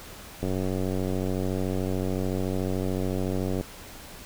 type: click train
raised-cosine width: 2 ms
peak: -16 dBFS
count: 299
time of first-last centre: 0.43-3.61 s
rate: 93.7 Hz
effects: pink hiss -44 dBFS RMS until 4.25 s